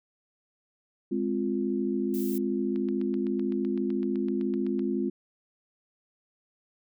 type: chord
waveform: sine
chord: F minor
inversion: first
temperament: equal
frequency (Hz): 207.7 / 261.6 / 349.2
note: Ab3 / C4 / F4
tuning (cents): 0 / 0 / 0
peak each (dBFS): -30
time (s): 1.11-5.1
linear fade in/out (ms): 10
type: noise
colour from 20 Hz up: violet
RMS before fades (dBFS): -41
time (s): 2.14-2.38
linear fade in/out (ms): 0
type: click train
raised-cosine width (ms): 0.3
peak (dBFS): -32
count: 17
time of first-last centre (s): 2.76-4.793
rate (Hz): 7.87
effects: none